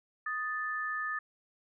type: tone pair together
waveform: sine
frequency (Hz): 1244.5 / 1758.2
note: D#6 / A6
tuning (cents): 0 / -2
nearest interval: tritone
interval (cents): 598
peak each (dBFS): -36 / -34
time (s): 0.26-1.19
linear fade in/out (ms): 5
effects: none